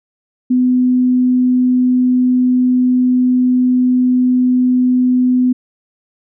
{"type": "tone", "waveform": "sine", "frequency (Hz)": 251.5, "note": "B3", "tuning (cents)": 32, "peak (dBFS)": -9, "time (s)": [0.5, 5.53], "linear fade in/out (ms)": 10, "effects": []}